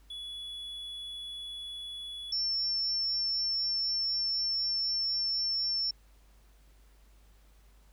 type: tone pair in turn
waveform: triangle / sine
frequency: 3403 / 5402 Hz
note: G#7 / E8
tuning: +41 / +42 cents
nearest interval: minor sixth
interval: 801 cents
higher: second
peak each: -37 / -28 dBFS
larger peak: second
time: 0.1-2.32 / 2.32-5.91 s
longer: second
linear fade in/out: 5 ms
effects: added 50 Hz sine -57 dBFS peak until 7.92 s + pink hiss -67 dBFS RMS until 7.92 s